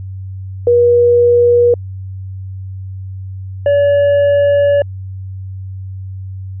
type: tone pair in turn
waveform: sine / triangle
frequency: 480.3 / 571.2 Hz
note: B4 / D5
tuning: -48 / -48 cents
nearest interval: minor third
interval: 300 cents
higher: second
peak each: -6 dBFS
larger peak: neither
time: 0.67-1.74 / 3.66-4.82 s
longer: second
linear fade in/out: 2 ms
effects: added 95 Hz sine -23 dBFS peak until 6.6 s + resampled to 8000 Hz